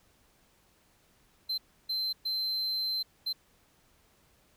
triangle tone bursts at uneven times, 4100 Hz, C8, 36 cents flat, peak -28 dBFS, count 4, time 1.49-1.58 / 1.89-2.13 / 2.25-3.03 / 3.26-3.33 s, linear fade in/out 10 ms, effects pink hiss -66 dBFS RMS until 4.56 s

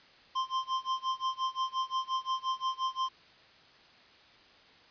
square tone with tremolo, 1046.5 Hz, C6, in tune, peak -28 dBFS, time 0.35-3.09 s, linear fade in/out 10 ms, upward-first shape sine, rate 5.7 Hz, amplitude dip 95%, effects white hiss -58 dBFS RMS until 4.9 s + resampled to 11025 Hz

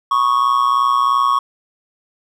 triangle tone with amplitude modulation, 1108.7 Hz, C#6, in tune, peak -7 dBFS, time 0.11-1.39 s, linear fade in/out 5 ms, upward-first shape sine, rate 123 Hz, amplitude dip 75%, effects none

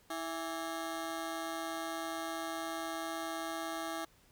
20% pulse ring-modulated tone, 493.9 Hz, B4, in tune, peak -29 dBFS, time 0.1-4.05 s, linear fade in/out 5 ms, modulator 168 Hz, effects pink hiss -66 dBFS RMS until 4.31 s

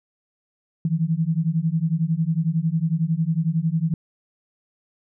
sine beating tone pair, 157.2 / 168.2 Hz, D#3 / E3, +18 / +35 cents, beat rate 11 Hz, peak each -22 / -22 dBFS, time 0.85-3.94 s, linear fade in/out 2 ms, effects none

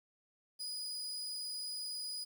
35% pulse tone, 4939 Hz, D#8, 14 cents flat, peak -38 dBFS, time 0.59-2.25 s, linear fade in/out 20 ms, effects 11-bit

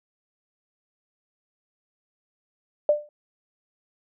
sine tone with exponential decay, 594 Hz, D5, 20 cents sharp, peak -12 dBFS, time 2.89-3.09 s, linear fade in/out 2 ms, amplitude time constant 42 ms, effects none

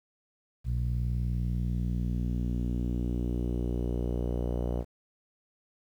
sawtooth tone with low-pass filter sweep, 60.1 Hz, B1, 46 cents flat, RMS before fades -30 dBFS, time 0.64-4.85 s, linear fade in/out 50 ms, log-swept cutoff 120 to 590 Hz, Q 1.9, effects 10-bit

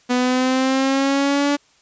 sawtooth linear sweep, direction up, 246.9 to 288.5 Hz, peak -12 dBFS, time 0.09-1.57 s, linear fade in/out 20 ms, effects white hiss -56 dBFS RMS until 1.81 s + resampled to 16000 Hz

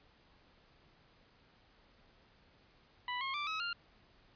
20% pulse tone with pitch steps, 987.8 / 1077.2 / 1174.7 / 1281 / 1397 Hz, B5 / C#6 / D6 / E6 / F6, 0 / -50 / 0 / -50 / 0 cents, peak -31 dBFS, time 3.08-3.73 s, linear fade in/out 2 ms, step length 130 ms, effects pink hiss -66 dBFS RMS until 4.35 s + resampled to 11025 Hz

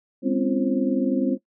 sine tone cluster, 202.1 / 254.4 / 274.2 / 343.2 / 532 Hz, G#3 / C4 / C#4 / F4 / C5, -47 / -48 / -19 / -30 / +29 cents, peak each -28 / -23 / -24 / -28 / -30 dBFS, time 0.22-1.38 s, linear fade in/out 50 ms, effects noise-tail reverb RT60 0.1 s tail -17 dB re dry

